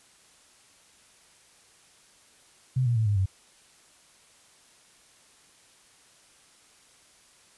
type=tone with pitch steps; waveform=sine; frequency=128.7 / 119.39 / 110.75 / 102.74 / 95.31 Hz; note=C3 / A#2 / A2 / G#2 / G2; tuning=-28 / +42 / +12 / -18 / -48 cents; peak=-21 dBFS; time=2.76-3.26 s; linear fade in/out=10 ms; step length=100 ms; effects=white hiss -58 dBFS RMS until 7.57 s + resampled to 24000 Hz